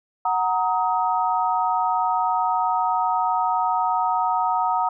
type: chord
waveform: sine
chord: D# minor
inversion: first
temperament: equal with one note detuned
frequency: 740 / 932.3 / 1260.4 Hz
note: F#5 / A#5 / D#6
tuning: 0 / 0 / +22 cents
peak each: -23 / -22 / -25 dBFS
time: 0.25-4.89 s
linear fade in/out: 5 ms
effects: none